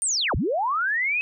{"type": "linear two-way sweep", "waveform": "sine", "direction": "down then up", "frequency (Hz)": [9100, 38.39, 2582], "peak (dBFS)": -21, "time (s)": [0.02, 1.21], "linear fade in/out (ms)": 0, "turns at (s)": 0.35, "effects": []}